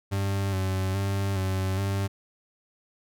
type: tone with vibrato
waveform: 40% pulse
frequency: 96.6 Hz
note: G2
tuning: 25 cents flat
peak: -24 dBFS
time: 0.11-2.08 s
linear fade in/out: 20 ms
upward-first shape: square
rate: 1.2 Hz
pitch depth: 32 cents each way
effects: none